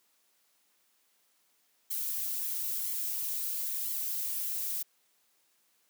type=noise with flanger; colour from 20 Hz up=violet; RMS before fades=-34 dBFS; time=1.9-4.83 s; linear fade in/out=10 ms; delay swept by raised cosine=0.92 to 6.72 ms; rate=1 Hz; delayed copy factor=+0.65; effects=white hiss -71 dBFS RMS until 5.89 s + high-pass 200 Hz 12 dB/octave